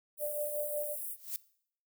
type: high-pass noise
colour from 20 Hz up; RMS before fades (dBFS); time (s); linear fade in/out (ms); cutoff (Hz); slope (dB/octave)
white; -40; 0.17-1.17; 50; 9100; 48
type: tone with tremolo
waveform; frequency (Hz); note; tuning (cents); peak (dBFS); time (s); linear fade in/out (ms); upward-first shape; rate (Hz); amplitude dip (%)
sine; 591; D5; +11; -31; 0.19-0.96; 50; triangle; 5.5; 70
type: noise with exponential growth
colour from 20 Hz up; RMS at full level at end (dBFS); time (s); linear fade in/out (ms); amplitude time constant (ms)
violet; -33; 1.1-1.36; 0; 55
effects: noise-tail reverb RT60 0.6 s tail -20 dB re dry